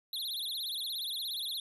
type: tone with vibrato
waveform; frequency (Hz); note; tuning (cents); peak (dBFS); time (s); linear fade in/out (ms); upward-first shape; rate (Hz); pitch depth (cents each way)
square; 3756; A#7; +12; -35; 0.13-1.6; 2; triangle; 17; 260
effects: resampled to 32000 Hz